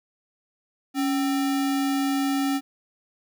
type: tone with sample-and-hold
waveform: sine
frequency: 277.2 Hz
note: C#4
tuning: in tune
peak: -21 dBFS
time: 0.94-2.61 s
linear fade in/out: 50 ms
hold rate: 1050 Hz
effects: none